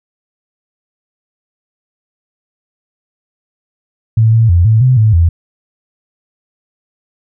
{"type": "tone with pitch steps", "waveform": "sine", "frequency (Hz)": [111.6, 113.6, 86.5, 110.7, 128.2, 109.1, 84], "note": ["A2", "A#2", "F2", "A2", "C3", "A2", "E2"], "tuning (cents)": [25, -44, -16, 11, -35, -14, 33], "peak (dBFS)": -5, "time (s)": [4.17, 5.29], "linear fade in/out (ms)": 5, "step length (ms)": 160, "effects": []}